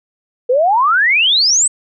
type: exponential sweep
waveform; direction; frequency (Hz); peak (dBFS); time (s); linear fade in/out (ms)
sine; up; 473.9 to 8372; -9; 0.49-1.68; 10
effects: none